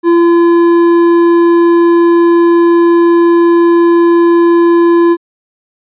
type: tone with hard clipping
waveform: sine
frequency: 340.7 Hz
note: F4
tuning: 43 cents flat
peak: -6 dBFS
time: 0.03-5.17 s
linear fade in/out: 50 ms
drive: 8 dB
effects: resampled to 8000 Hz